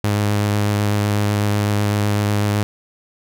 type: tone with vibrato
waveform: sawtooth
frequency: 103.4 Hz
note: G#2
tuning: 7 cents flat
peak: -12 dBFS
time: 0.04-2.63 s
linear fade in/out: 0 ms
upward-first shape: sine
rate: 8 Hz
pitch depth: 13 cents each way
effects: none